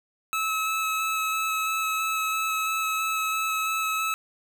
25% pulse tone with vibrato, 1296 Hz, E6, 30 cents flat, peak -21 dBFS, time 0.33-4.14 s, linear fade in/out 0 ms, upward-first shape square, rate 3 Hz, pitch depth 8 cents each way, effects none

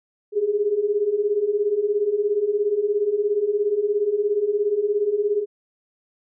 sine beating tone pair, 400.8 / 417.8 Hz, G4 / G#4, +38 / +10 cents, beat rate 17 Hz, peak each -24 / -20 dBFS, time 0.32-5.46 s, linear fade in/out 50 ms, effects none

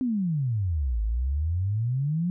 sine exponential two-way sweep, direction down then up, 265.5 to 51.91 to 182.2 Hz, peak -23 dBFS, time 0.01-2.3 s, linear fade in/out 0 ms, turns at 1.02 s, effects none

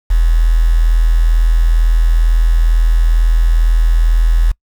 sine tone with quantisation, 41.09 Hz, E1, 5 cents flat, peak -7 dBFS, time 0.1-4.52 s, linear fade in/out 10 ms, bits 5, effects noise-tail reverb RT60 0.1 s tail -26 dB re dry

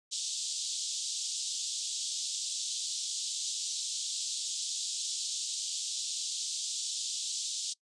white band-pass noise, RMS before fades -36 dBFS, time 0.11-7.74 s, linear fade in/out 20 ms, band 3300 to 8100 Hz, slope 48 dB/octave, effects noise-tail reverb RT60 0.1 s tail -23 dB re dry + resampled to 24000 Hz

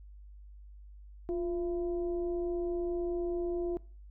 sine tone with frequency modulation, 350.4 Hz, F4, 6 cents sharp, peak -30 dBFS, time 1.29-3.77 s, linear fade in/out 0 ms, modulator 325 Hz, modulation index 0.46, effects noise-tail reverb RT60 0.4 s tail -22 dB re dry + added 50 Hz sine -48 dBFS peak until 4.1 s

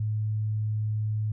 sine tone, 107.4 Hz, A2, 41 cents flat, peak -25 dBFS, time 0-1.32 s, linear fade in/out 5 ms, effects none

